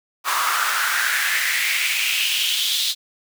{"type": "noise with high-pass filter sweep", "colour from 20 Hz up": "pink", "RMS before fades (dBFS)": -21, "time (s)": [0.24, 2.95], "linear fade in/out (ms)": 50, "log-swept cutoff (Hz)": [1100, 3800], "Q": 4.2, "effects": []}